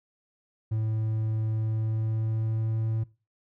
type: tone with pitch glide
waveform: triangle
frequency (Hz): 109.8 to 111.27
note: A2 to A2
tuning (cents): -3 to +20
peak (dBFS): -23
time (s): 0.71-3.04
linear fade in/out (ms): 10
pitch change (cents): +23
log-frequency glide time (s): 1.49-2.84
effects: noise-tail reverb RT60 0.3 s tail -20 dB re dry